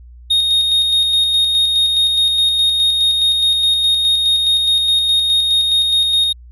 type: tone with tremolo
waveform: triangle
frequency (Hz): 3714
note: A#7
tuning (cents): -7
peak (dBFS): -9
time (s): 0.3-6.33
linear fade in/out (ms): 10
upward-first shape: square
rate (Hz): 4.8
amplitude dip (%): 30
effects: added 60 Hz sine -36 dBFS peak until 6.51 s + resampled to 32000 Hz